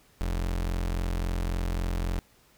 35% pulse tone, 43.65 Hz, F1, in tune, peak -25 dBFS, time 0.21-2.19 s, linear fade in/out 0 ms, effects pink hiss -61 dBFS RMS until 2.57 s

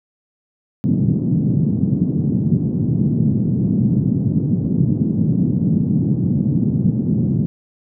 white band-pass noise, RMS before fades -17 dBFS, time 0.84-7.46 s, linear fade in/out 0 ms, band 120 to 220 Hz, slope 24 dB/octave, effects none

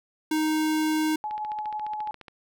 square tone, 311.1 Hz, D#4, in tune, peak -23 dBFS, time 0.31-1.16 s, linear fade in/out 5 ms
sine tone with tremolo, 850 Hz, G#5, 40 cents sharp, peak -27 dBFS, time 1.24-2.11 s, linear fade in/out 0 ms, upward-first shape triangle, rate 12 Hz, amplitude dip 40%
click train, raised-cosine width 0.3 ms, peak -27 dBFS, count 15, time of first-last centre 1.31-2.282 s, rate 14.4 Hz
effects none

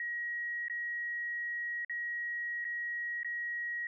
sine tone with dropouts, 1900 Hz, A#6, 33 cents sharp, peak -34 dBFS, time 0-3.87 s, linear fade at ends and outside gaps 2 ms, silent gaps 0.683-0.698 / 1.848-1.896 / 2.644-2.65 / 3.232-3.246 s, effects none

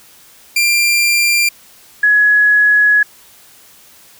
sawtooth / sine tone pair in turn, 2380 / 1682.9 Hz, D7 / G#6, +22 / +22 cents, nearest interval tritone, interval 600 cents, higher first, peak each -7 dBFS, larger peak neither, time 0.56-1.49 / 2.03-3.03 s, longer second, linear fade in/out 5 ms, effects white hiss -44 dBFS RMS until 4.19 s

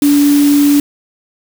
sine tone in noise, 288.1 Hz, D4, 33 cents flat, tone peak -6 dBFS, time 0.02-0.8 s, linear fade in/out 2 ms, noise white, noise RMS -22 dBFS, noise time 0.02-0.8 s, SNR +13 dB, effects none

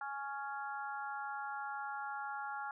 harmonic tone, 278 Hz, C#4, 5 cents sharp, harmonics 3 / 4 / 5 / 6, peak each -42 / -48 / -43 / -51 dBFS, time 0.01-2.71 s, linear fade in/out 2 ms, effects none

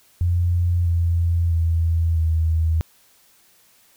sine tone with pitch steps, 87.31 / 85.02 / 82.79 / 80.62 Hz, F2 / F2 / E2 / E2, 0 / -46 / +8 / -38 cents, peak -16 dBFS, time 0.21-2.81 s, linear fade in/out 0 ms, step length 650 ms, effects white hiss -56 dBFS RMS until 3.96 s

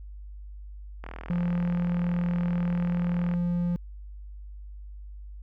click train, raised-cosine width 0.5 ms, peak -24 dBFS, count 95, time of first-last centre 1.04-3.338 s, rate 40.9 Hz
triangle tone, 174.61 Hz, F3, in tune, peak -22 dBFS, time 1.3-3.76 s, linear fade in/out 0 ms
effects added 50 Hz sine -39 dBFS peak until 5.42 s

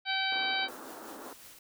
harmonic tone, 770 Hz, G5, 31 cents flat, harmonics 1 / 2 / 3 / 4 / 5 / 6, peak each -35 / -34 / -35 / -36 / -35 / -39 dBFS, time 0.05-0.69 s, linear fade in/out 50 ms
pink band-pass noise, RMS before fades -46 dBFS, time 0.32-1.33 s, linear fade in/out 0 ms, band 240 to 1600 Hz, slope 48 dB/octave
white noise with tremolo, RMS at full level -50 dBFS, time 0.68-1.59 s, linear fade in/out 5 ms, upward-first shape triangle, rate 5.4 Hz, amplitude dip 40%
effects none

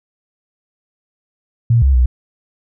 sine tone with pitch steps, 117.1 / 67.6 / 62 Hz, A#2 / C#2 / B1, +8 / -43 / +7 cents, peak -8 dBFS, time 1.7-2.06 s, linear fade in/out 5 ms, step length 120 ms, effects none

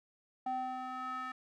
square tone with band-pass filter sweep, 256.5 Hz, C4, 34 cents flat, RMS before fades -39 dBFS, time 0.46-1.32 s, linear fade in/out 5 ms, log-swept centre 740 to 1500 Hz, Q 4.1, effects none

